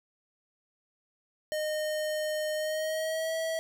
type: tone with pitch glide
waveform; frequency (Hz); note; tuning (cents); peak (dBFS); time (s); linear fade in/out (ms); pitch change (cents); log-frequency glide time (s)
square; 614 to 648.3; D#5 to E5; -23 to -29; -30; 1.52-3.59; 0; +94; 2.54-3.35
effects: none